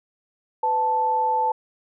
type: tone pair together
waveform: sine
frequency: 501 / 879.4 Hz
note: B4 / A5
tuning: +25 / -1 cents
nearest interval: minor seventh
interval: 974 cents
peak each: -28 / -19 dBFS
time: 0.63-1.52 s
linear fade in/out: 5 ms
effects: none